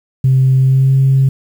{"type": "tone with pitch glide", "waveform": "sine", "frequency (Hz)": [131.6, 134.44], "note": ["C3", "C3"], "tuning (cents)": [10, 47], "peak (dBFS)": -6, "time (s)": [0.24, 1.29], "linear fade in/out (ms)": 5, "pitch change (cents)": 37, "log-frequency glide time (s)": [0.58, 0.94], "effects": ["tanh soft clip ceiling -3 dBFS", "7-bit"]}